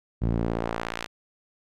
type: tone with band-pass filter sweep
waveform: sawtooth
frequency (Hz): 57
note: A#1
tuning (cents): -38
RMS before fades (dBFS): -28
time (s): 0.21-1.07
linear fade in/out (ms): 20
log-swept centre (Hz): 130 to 3100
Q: 0.7
effects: none